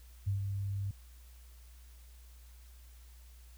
sine tone with ADSR envelope, 98.9 Hz, G2, 16 cents sharp, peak -28 dBFS, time 0.26-0.91 s, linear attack 19 ms, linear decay 120 ms, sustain -5 dB, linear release 4 ms, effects added 60 Hz sine -52 dBFS peak until 3.57 s + white hiss -64 dBFS RMS until 3.57 s

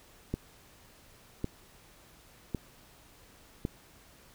click train, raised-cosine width 3 ms, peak -18 dBFS, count 4, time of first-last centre 0.34-3.651 s, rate 0.906 Hz, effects pink hiss -58 dBFS RMS until 4.34 s

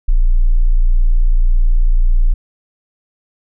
sine tone, 29.14 Hz, A#0, in tune, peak -7 dBFS, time 0.08-2.34 s, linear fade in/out 10 ms, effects none

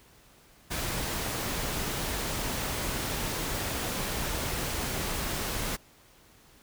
pink noise, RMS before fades -32 dBFS, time 0.7-5.77 s, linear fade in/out 20 ms, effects pink hiss -58 dBFS RMS until 6.62 s

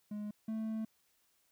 triangle tone pair in turn, 208.9 / 220.4 Hz, G#3 / A3, +10 / +3 cents, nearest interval minor second, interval 93 cents, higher second, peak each -36 / -33 dBFS, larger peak second, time 0.11-0.31 / 0.48-0.85 s, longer second, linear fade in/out 5 ms, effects white hiss -74 dBFS RMS until 1.51 s

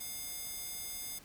square tone with high-pass filter, 711 Hz, F5, 31 cents sharp, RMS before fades -42 dBFS, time 0-1.19 s, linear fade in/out 10 ms, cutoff 7100 Hz, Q 0.5, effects pink hiss -57 dBFS RMS until 1.24 s

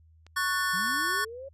clicks, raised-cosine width 0.2 ms, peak -34 dBFS, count 2, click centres 0.266 / 0.873 s
square chord, F# minor, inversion second, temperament just, 1110 / 1480 / 1776 Hz, C#6 / F#6 / A6, +2 / 0 / +16 cents, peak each -31 dBFS, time 0.36-1.25 s, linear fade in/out 10 ms
sine linear sweep, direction up, 164 to 559 Hz, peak -38 dBFS, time 0.73-1.49 s, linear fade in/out 10 ms
effects added 80 Hz sine -55 dBFS peak until 1.53 s + resampled to 32000 Hz

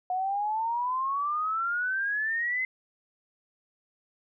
sine exponential sweep, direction up, 725 to 2065 Hz, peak -26 dBFS, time 0.1-2.65 s, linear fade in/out 2 ms, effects none

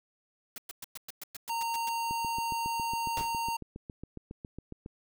white noise bursts, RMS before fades -41 dBFS, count 11, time 0.56-1.891 s, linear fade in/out 2 ms, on 21 ms, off 110 ms
square tone, 923 Hz, A#5, 17 cents flat, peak -31 dBFS, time 1.49-3.57 s, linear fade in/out 10 ms
click train, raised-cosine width 3 ms, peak -28 dBFS, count 21, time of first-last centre 2.11-4.861 s, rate 7.27 Hz
pink noise with exponential decay, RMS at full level -34 dBFS, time 3.17-3.35 s, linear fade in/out 1 ms, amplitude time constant 39 ms
effects none

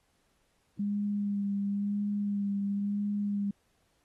sine tone with vibrato, 202.5 Hz, G#3, 43 cents flat, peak -28 dBFS, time 0.79-3.51 s, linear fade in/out 5 ms, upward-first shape sine, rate 0.97 Hz, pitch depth 22 cents each way, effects pink hiss -73 dBFS RMS until 4.04 s + AAC 32 kbps

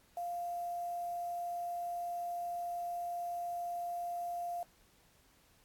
sine tone with quantisation, 698.5 Hz, F5, in tune, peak -36 dBFS, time 0.17-4.63 s, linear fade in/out 2 ms, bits 9, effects pink hiss -67 dBFS RMS until 5.64 s + AAC 64 kbps

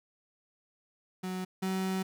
35% pulse tone pair in turn, 185 / 188.89 Hz, F#3 / F#3, 0 / +36 cents, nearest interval unison, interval 36 cents, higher second, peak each -32 / -28 dBFS, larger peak second, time 1.23-1.45 / 1.62-2.03 s, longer second, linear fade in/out 10 ms, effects none

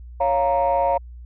sine chord, Bb minor, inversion first, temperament equal, 554.4 / 698.5 / 932.3 Hz, Db5 / F5 / Bb5, 0 / 0 / 0 cents, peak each -20 dBFS, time 0.2-0.98 s, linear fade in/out 10 ms, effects tanh soft clip ceiling -11 dBFS + added 60 Hz sine -36 dBFS peak until 1.25 s

